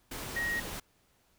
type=tone in noise; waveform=sine; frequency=1884 Hz; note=A#6; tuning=18 cents sharp; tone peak=-30 dBFS; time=0.36-0.6 s; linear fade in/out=5 ms; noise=pink; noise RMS=-40 dBFS; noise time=0.11-0.8 s; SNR=+7 dB; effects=pink hiss -69 dBFS RMS until 1.38 s